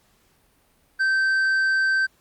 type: tone with tanh clipping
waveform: sine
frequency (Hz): 1554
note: G6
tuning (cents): -16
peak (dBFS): -19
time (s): 0.99-2.07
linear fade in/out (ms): 20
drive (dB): 5
effects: pink hiss -62 dBFS RMS until 2.2 s + Opus 48 kbps